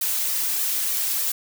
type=noise with flanger; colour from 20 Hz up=blue; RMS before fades=-24 dBFS; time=0.01-1.32 s; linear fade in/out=5 ms; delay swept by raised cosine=1.6 to 4 ms; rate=3.3 Hz; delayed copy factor=+0.8; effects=none